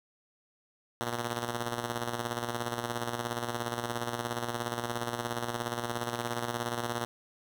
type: tone with tremolo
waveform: 5% pulse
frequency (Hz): 119.1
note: A#2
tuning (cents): +38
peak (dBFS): -19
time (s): 1.01-7.05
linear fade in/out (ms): 0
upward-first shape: square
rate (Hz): 17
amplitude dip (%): 50
effects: none